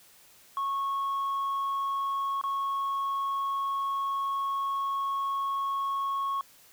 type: tone with dropouts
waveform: sine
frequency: 1100 Hz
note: C#6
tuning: 14 cents flat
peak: -25 dBFS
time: 0.57-6.41 s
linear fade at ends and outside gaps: 1 ms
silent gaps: 2.413-2.438 s
effects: tanh soft clip ceiling -26 dBFS + white hiss -57 dBFS RMS until 6.72 s